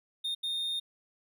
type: tone bursts at uneven times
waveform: triangle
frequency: 3664 Hz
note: A#7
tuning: 31 cents flat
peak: -29 dBFS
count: 2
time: 0.24-0.35 / 0.43-0.8 s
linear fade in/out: 10 ms
effects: none